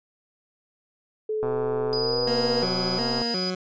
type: tone with pitch glide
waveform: sine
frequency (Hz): 431.9 to 484.8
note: A4 to B4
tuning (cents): -32 to -32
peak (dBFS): -24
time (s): 1.29-2.65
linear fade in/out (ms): 5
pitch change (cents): +200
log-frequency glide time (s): 1.94-2.22
type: click train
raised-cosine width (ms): 1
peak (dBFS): -18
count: 228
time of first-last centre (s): 1.43-3.217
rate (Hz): 127
type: tone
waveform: sine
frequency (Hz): 4938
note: D#8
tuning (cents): -14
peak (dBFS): -27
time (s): 1.93-3.5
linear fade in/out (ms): 0
type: tone with vibrato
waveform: 20% pulse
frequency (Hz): 207.7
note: G#3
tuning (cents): 0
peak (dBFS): -22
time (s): 2.27-3.55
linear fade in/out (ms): 5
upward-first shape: square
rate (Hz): 1.4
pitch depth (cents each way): 210
effects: resampled to 16000 Hz